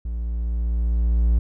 triangle tone with level ramp, 57.7 Hz, A#1, 17 cents flat, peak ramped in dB -23 to -12 dBFS, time 0.05-1.39 s, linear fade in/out 5 ms, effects none

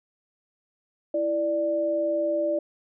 sine tone pair together, 331.1 / 590 Hz, E4 / D5, +8 / +8 cents, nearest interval minor seventh, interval 1000 cents, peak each -29 / -23 dBFS, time 1.14-2.59 s, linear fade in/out 5 ms, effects none

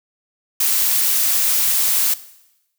blue noise, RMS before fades -17 dBFS, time 0.6-2.14 s, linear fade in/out 5 ms, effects noise-tail reverb RT60 0.9 s tail -17 dB re dry

